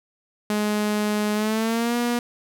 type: tone with pitch glide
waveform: sawtooth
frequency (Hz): 210 to 239.8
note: G#3 to A#3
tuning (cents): +19 to +49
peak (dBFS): -17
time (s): 0.5-2.19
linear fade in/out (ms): 2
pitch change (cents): +230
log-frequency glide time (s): 1.34-1.96
effects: none